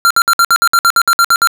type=tone bursts; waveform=square; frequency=1377 Hz; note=F6; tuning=25 cents flat; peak=-7 dBFS; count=13; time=0.05-1.473 s; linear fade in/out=0 ms; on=55 ms; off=59 ms; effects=none